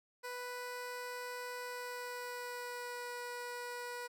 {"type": "tone with pitch glide", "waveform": "15% pulse", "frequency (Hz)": [493.9, 487.1], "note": ["B4", "B4"], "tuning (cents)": [0, -24], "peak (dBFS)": -35, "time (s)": [0.23, 4.08], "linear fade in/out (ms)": 20, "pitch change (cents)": -24, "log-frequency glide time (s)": [1.59, 3.12], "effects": []}